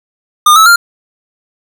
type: tone with pitch steps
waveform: square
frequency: 1214 / 1301.1 / 1394.5 Hz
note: D#6 / E6 / F6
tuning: -43 / -23 / -3 cents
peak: -3 dBFS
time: 0.46-0.76 s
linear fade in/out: 5 ms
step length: 100 ms
effects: none